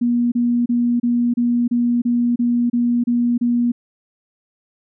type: tone bursts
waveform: sine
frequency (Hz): 239.8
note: A#3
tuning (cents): +49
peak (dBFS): -14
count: 11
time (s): 0.01-3.72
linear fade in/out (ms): 10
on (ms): 310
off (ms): 30
effects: none